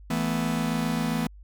45% pulse chord, E suspended fourth, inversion none, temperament just, 164.81 / 219.8 / 247.2 Hz, E3 / A3 / B3, 0 / -2 / +2 cents, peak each -29 dBFS, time 0.1-1.27 s, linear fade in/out 5 ms, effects added 50 Hz sine -44 dBFS peak until 1.43 s

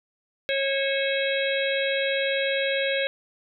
harmonic tone with a mistuned harmonic, 547 Hz, C#5, 23 cents flat, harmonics 1 / 3 / 4 / 5 / 6 / 7, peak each -25 / -30 / -31 / -32 / -33 / -33 dBFS, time 0.49-3.07 s, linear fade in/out 0 ms, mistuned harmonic 5, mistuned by -93 cents, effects none

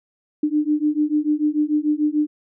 sine beating tone pair, 297.2 / 304 Hz, D4 / D#4, +21 / -40 cents, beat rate 6.8 Hz, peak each -20 dBFS, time 0.43-2.27 s, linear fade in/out 5 ms, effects none

